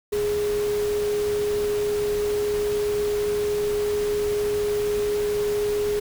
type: tone in noise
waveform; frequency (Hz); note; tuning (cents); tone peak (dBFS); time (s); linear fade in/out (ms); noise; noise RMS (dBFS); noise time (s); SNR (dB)
sine; 415.3; G#4; 0; -21; 0.12-6; 10; pink; -35; 0.12-6; +11
effects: none